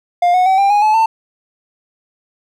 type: tone with pitch steps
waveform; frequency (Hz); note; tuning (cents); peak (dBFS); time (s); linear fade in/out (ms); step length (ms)
triangle; 704 / 732.6 / 762.4 / 793.4 / 825.7 / 859.2 / 894.2; F5 / F#5 / G5 / G5 / G#5 / A5 / A5; +14 / -17 / -48 / +21 / -10 / -41 / +28; -7; 0.22-1.06; 5; 120
effects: none